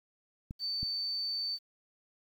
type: clicks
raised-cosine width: 5 ms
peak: -27 dBFS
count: 2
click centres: 0.509 / 0.83 s
type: tone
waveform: sine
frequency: 4549 Hz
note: C#8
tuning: 44 cents sharp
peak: -32 dBFS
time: 0.59-1.59 s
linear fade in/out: 50 ms
effects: 10-bit